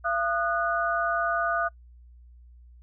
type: tone cluster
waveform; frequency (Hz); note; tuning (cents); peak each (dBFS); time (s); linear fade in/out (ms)
sine; 680 / 1225 / 1475; F5 / D#6 / F#6; -46 / -27 / -6; -28; 0.04-1.69; 20
effects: noise-tail reverb RT60 0.1 s tail -23 dB re dry + added 60 Hz sine -48 dBFS peak until 2.82 s